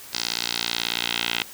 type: tone with band-pass filter sweep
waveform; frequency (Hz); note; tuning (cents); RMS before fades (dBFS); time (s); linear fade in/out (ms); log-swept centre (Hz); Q
10% pulse; 58.27; A#1; 0; -27; 0.13-1.43; 5; 4800 to 3100; 2.5
effects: white hiss -42 dBFS RMS until 1.53 s